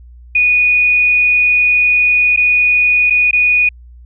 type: tone with dropouts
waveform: sine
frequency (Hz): 2467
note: D#7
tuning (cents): -15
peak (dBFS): -8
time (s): 0.35-3.69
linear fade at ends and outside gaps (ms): 5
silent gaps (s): 2.363-2.373 / 3.1-3.105 / 3.311-3.33
effects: added 60 Hz sine -35 dBFS peak until 4.05 s